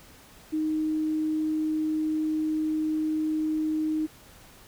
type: tone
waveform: sine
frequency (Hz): 311.1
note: D#4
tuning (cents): 0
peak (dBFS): -24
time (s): 0.52-4.07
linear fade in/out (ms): 20
effects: pink hiss -52 dBFS RMS until 4.67 s